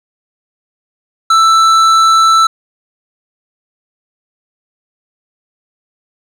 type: tone with hard clipping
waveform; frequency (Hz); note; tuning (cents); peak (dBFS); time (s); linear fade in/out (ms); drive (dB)
sine; 1325; E6; +9; -7; 1.3-2.47; 5; 10
effects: none